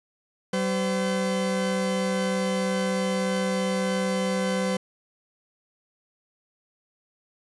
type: tone pair together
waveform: 40% pulse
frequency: 191.03 / 510 Hz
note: G3 / C5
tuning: -44 / -44 cents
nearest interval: octave + perfect fourth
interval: 1700 cents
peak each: -25 / -26 dBFS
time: 0.53-4.77 s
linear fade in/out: 5 ms
effects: resampled to 24000 Hz